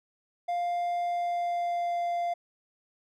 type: tone with pitch glide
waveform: triangle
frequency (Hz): 700 to 694.4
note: F5 to F5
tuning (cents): +4 to -10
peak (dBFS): -25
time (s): 0.48-2.34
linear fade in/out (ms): 10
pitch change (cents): -14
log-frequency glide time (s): 1.03-2
effects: none